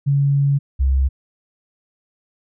sine tone pair in turn, 140.5 / 66.77 Hz, C#3 / C2, +24 / +36 cents, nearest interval octave + minor second, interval 1288 cents, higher first, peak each -13 dBFS, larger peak neither, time 0.06-0.59 / 0.79-1.09 s, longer first, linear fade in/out 20 ms, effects none

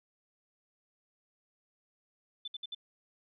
sine tone bursts, 3520 Hz, A7, in tune, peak -37 dBFS, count 4, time 2.45-2.748 s, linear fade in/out 5 ms, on 28 ms, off 62 ms, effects none

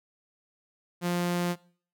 sawtooth tone, 175.5 Hz, F3, 9 cents sharp, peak -22 dBFS, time 1.01-1.56 s, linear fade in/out 50 ms, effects noise-tail reverb RT60 0.5 s tail -22 dB re dry

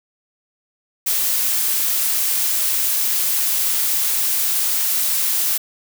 blue noise, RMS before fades -19 dBFS, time 1.06-5.58 s, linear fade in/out 10 ms, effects none

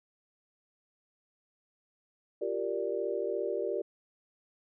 sine chord, G minor seventh, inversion third, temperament equal, 349.2 / 392 / 466.2 / 587.3 Hz, F4 / G4 / Bb4 / D5, 0 / 0 / 0 / 0 cents, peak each -38 / -34 / -35 / -36 dBFS, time 2.41-3.82 s, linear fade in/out 10 ms, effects none

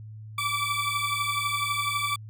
20% pulse beating tone pair, 1152 / 1164 Hz, D6 / D6, -34 / -16 cents, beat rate 12 Hz, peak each -24 dBFS, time 0.38-2.16 s, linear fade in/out 5 ms, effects added 108 Hz sine -39 dBFS peak until 2.29 s

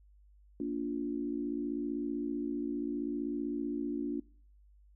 sine chord, Bb major, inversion none, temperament equal with one note detuned, 233.1 / 288.5 / 349.2 Hz, Bb3 / D4 / F4, 0 / -31 / 0 cents, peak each -39 / -34 / -39 dBFS, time 0.6-4.2 s, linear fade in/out 2 ms, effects noise-tail reverb RT60 0.5 s tail -23 dB re dry + added 50 Hz sine -58 dBFS peak until 4.95 s

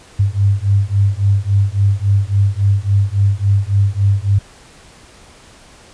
sine beating tone pair, 98 / 101.6 Hz, G2 / G#2, 0 / -38 cents, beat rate 3.6 Hz, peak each -14 dBFS, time 0.19-4.39 s, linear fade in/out 10 ms, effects pink hiss -43 dBFS RMS until 5.93 s + resampled to 22050 Hz

